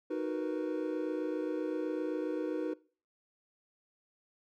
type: chord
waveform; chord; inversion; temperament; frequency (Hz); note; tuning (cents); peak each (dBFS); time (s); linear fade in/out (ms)
triangle; B major seventh; first; equal; 311.1 / 370 / 466.2 / 493.9; D#4 / F#4 / A#4 / B4; 0 / 0 / 0 / 0; -34 / -36 / -39 / -36; 0.1-2.74; 10
effects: noise-tail reverb RT60 0.4 s tail -22 dB re dry